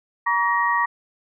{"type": "tone cluster", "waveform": "sine", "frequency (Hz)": [949, 1139, 1883], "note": ["A#5", "C#6", "A#6"], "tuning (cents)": [31, 47, 17], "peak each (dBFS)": -22, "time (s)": [0.26, 0.86], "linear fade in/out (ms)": 10, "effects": []}